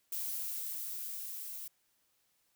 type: noise with level ramp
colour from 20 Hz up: violet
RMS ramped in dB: -37 to -44 dBFS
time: 0.12-1.68 s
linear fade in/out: 5 ms
effects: white hiss -75 dBFS RMS until 2.55 s